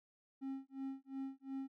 triangle tone with tremolo, 269 Hz, C4, 48 cents sharp, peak -37 dBFS, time 0.41-1.68 s, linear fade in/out 20 ms, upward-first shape sine, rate 2.8 Hz, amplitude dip 100%, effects none

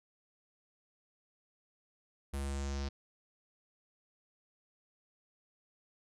square tone with low-pass filter sweep, 69.3 Hz, C#2, in tune, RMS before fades -37 dBFS, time 2.33-2.89 s, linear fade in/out 10 ms, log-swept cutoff 11000 to 4900 Hz, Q 3.2, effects none

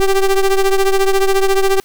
square ring-modulated tone, 196.1 Hz, G3, 1 cent sharp, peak -8 dBFS, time 0-1.8 s, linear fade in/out 0 ms, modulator 189 Hz, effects white hiss -50 dBFS RMS until 1.84 s

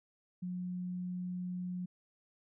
sine tone, 180.3 Hz, F#3, 45 cents flat, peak -36 dBFS, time 0.42-1.86 s, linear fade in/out 10 ms, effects none

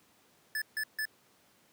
square tone bursts, 1736 Hz, A6, 24 cents flat, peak -32 dBFS, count 3, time 0.55-1.054 s, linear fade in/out 2 ms, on 68 ms, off 150 ms, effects pink hiss -65 dBFS RMS until 1.72 s + high-pass 150 Hz 12 dB/octave

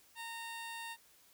15% pulse tone, 920 Hz, A#5, 23 cents flat, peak -36 dBFS, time 0.15-0.97 s, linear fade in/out 50 ms, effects white hiss -65 dBFS RMS until 1.33 s

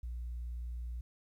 sine tone, 59.5 Hz, A#1, 36 cents sharp, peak -36 dBFS, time 0.03-1.01 s, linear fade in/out 5 ms, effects tanh soft clip ceiling -35 dBFS + 12-bit

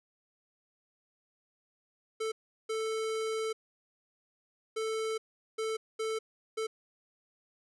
square tone bursts at uneven times, 441.4 Hz, A4, 5 cents sharp, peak -32 dBFS, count 6, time 2.2-2.32 / 2.69-3.53 / 4.76-5.18 / 5.58-5.77 / 5.99-6.19 / 6.57-6.67 s, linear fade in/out 10 ms, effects resampled to 24000 Hz

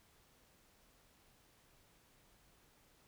silence, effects pink hiss -69 dBFS RMS until 3.07 s

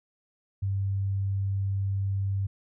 sine tone, 98 Hz, G2, in tune, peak -25 dBFS, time 0.62-2.47 s, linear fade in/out 10 ms, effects none

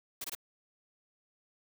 white noise bursts, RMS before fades -39 dBFS, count 3, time 0.21-0.351 s, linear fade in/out 5 ms, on 33 ms, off 21 ms, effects none

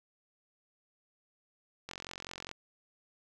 click train, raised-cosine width 0.2 ms, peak -24 dBFS, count 29, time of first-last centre 1.89-2.514 s, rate 44.9 Hz, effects none

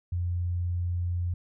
sine tone, 87.9 Hz, F2, 12 cents sharp, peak -26 dBFS, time 0.12-1.34 s, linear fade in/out 5 ms, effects none

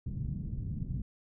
white low-pass noise, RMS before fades -36 dBFS, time 0.06-1.02 s, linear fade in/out 5 ms, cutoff 170 Hz, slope 24 dB/octave, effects none

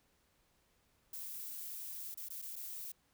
violet noise with dropouts, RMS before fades -45 dBFS, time 1.13-2.92 s, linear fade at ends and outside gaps 5 ms, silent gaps 2.144-2.173 / 2.287-2.302 / 2.418-2.422 / 2.558-2.562 s, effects pink hiss -74 dBFS RMS until 3.13 s

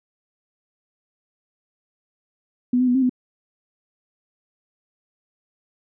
sine tone with pitch steps, 247.5 / 253.9 / 246.1 / 264.6 / 251.6 Hz, B3 / B3 / B3 / C4 / B3, +4 / +48 / -6 / +20 / +32 cents, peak -15 dBFS, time 2.73-3.095 s, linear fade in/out 5 ms, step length 73 ms, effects none

